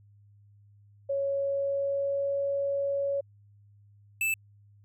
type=tone with pitch glide; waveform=sine; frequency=554 to 558.5 Hz; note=C#5 to C#5; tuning=-1 to +13 cents; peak=-26 dBFS; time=1.09-3.21 s; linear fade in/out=10 ms; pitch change=+14 cents; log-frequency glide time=1.21-2.39 s
type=tone; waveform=square; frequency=2637 Hz; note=E7; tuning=in tune; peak=-26 dBFS; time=4.21-4.34 s; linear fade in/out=2 ms
effects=added 102 Hz sine -55 dBFS peak until 4.84 s